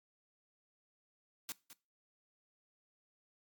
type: noise with echo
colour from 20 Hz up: white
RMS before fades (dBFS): -41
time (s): 1.49-1.52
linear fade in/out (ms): 0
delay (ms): 210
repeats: 1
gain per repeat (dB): -13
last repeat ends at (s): 1.73
effects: noise-tail reverb RT60 0.3 s tail -21 dB re dry + MP3 96 kbps